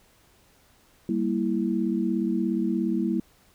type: chord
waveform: sine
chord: E diminished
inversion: first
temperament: equal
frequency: 196 / 233.1 / 329.6 Hz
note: G3 / Bb3 / E4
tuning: 0 / 0 / 0 cents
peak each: -27 dBFS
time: 1.09-3.2 s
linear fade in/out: 2 ms
effects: pink hiss -60 dBFS RMS until 3.54 s